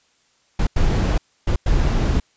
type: noise bursts at uneven times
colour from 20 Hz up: brown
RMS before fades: -17 dBFS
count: 4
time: 0.59-0.67 / 0.76-1.18 / 1.47-1.56 / 1.66-2.2 s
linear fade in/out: 5 ms
effects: white hiss -61 dBFS RMS until 2.36 s + resampled to 16000 Hz